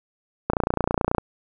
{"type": "click train", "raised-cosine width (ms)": 1, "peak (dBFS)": -6, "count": 21, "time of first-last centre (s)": [0.5, 1.183], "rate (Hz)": 29.3, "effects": []}